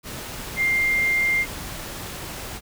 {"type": "tone in noise", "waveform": "sine", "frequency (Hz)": 2100, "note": "C7", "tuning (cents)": 6, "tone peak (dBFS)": -18, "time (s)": [0.56, 1.46], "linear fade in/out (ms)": 50, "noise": "pink", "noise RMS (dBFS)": -34, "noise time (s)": [0.03, 2.61], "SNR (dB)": 13, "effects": []}